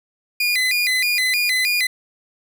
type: tone with vibrato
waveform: 30% pulse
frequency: 2217 Hz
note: C#7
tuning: in tune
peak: -14 dBFS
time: 0.4-1.87 s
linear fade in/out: 5 ms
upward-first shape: square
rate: 3.2 Hz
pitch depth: 160 cents each way
effects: none